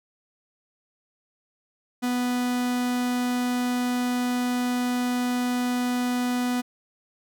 45% pulse tone, 247 Hz, B3, in tune, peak -23 dBFS, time 2.02-6.62 s, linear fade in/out 20 ms, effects none

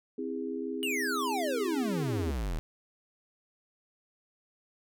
sine chord, C augmented, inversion none, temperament just, 261.6 / 327 / 408.8 Hz, C4 / E4 / G#4, 0 / -14 / -27 cents, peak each -36 / -38 / -36 dBFS, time 0.18-2.31 s, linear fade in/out 5 ms
square exponential sweep, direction down, 2960 to 36.08 Hz, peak -31 dBFS, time 0.83-2.59 s, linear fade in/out 0 ms
effects none

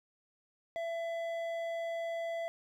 sine tone with hard clipping, 669 Hz, E5, 25 cents sharp, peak -36 dBFS, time 0.76-2.48 s, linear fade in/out 0 ms, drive 8 dB, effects none

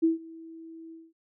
sine tone with ADSR envelope, 326.6 Hz, E4, 16 cents flat, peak -17 dBFS, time 0.02-1.13 s, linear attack 20 ms, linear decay 140 ms, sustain -24 dB, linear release 210 ms, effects noise-tail reverb RT60 0.1 s tail -17 dB re dry

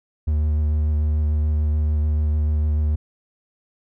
triangle tone with vibrato, 75.8 Hz, D#2, 45 cents flat, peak -15 dBFS, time 0.27-2.96 s, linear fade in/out 10 ms, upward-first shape sine, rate 6.8 Hz, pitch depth 16 cents each way, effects none

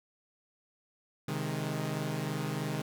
sawtooth chord, Ab major, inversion first, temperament equal with one note detuned, 132.41 / 155.56 / 207.7 Hz, C3 / Eb3 / Ab3, +21 / 0 / 0 cents, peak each -33 / -31 / -35 dBFS, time 1.28-2.82 s, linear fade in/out 5 ms, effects none

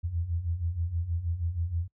sine beating tone pair, 80.8 / 87.1 Hz, E2 / F2, -34 / -4 cents, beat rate 6.3 Hz, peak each -34 / -29 dBFS, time 0.03-1.88 s, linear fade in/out 20 ms, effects noise-tail reverb RT60 0.1 s tail -22 dB re dry

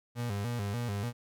35% pulse tone with vibrato, 110 Hz, A2, in tune, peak -30 dBFS, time 0.15-1.13 s, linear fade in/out 50 ms, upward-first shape square, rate 3.4 Hz, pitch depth 150 cents each way, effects none

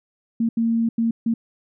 sine tone bursts at uneven times, 229.2 Hz, A#3, 29 cents flat, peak -17 dBFS, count 4, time 0.4-0.49 / 0.57-0.89 / 0.98-1.11 / 1.26-1.34 s, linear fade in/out 5 ms, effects none

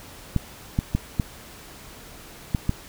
clicks, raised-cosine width 5 ms, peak -8 dBFS, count 6, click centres 0.363 / 0.789 / 0.95 / 1.198 / 2.548 / 2.694 s, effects pink hiss -44 dBFS RMS until 2.88 s

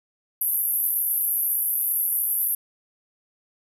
white band-pass noise, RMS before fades -24 dBFS, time 0.41-2.55 s, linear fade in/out 5 ms, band 11000 to 13000 Hz, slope 96 dB/octave, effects none

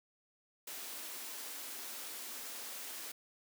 white high-pass noise, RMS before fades -45 dBFS, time 0.67-3.12 s, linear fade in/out 5 ms, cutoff 220 Hz, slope 48 dB/octave, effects none

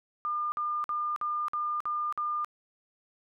sine tone bursts, 1205 Hz, D6, 44 cents sharp, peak -28 dBFS, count 7, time 0.25-2.446 s, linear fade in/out 0 ms, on 270 ms, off 51 ms, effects none

